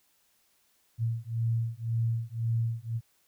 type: beating tone pair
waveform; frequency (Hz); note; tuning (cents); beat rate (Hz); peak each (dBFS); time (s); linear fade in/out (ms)
sine; 114 / 115.9; A#2 / A#2; -38 / -10; 1.9; -30; 0.98-3.01; 50
effects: white hiss -69 dBFS RMS until 3.27 s